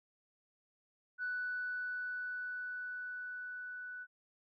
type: tone with level ramp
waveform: sine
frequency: 1486 Hz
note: F#6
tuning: 7 cents sharp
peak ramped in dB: -34 to -43 dBFS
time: 1.18-4.07 s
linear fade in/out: 50 ms
effects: tanh soft clip ceiling -30 dBFS